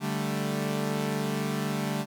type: chord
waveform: sawtooth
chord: D suspended fourth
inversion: none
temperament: equal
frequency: 146.83 / 196 / 220 Hz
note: D3 / G3 / A3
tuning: 0 / 0 / 0 cents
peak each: -28 dBFS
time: 0-2.06 s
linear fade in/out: 50 ms
effects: none